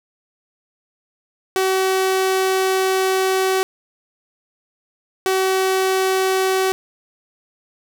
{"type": "tone bursts at uneven times", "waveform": "sawtooth", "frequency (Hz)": 379.1, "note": "F#4", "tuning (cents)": 42, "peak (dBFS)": -12, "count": 2, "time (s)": [[1.56, 3.63], [5.26, 6.72]], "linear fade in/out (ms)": 0, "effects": []}